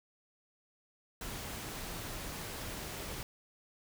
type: noise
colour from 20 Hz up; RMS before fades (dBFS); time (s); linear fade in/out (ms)
pink; -42; 1.21-3.23; 2
effects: none